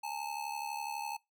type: ring-modulated tone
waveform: square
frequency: 867 Hz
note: A5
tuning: 26 cents flat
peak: -34 dBFS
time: 0.03-1.17 s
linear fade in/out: 10 ms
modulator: 36 Hz
effects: noise-tail reverb RT60 0.2 s tail -22 dB re dry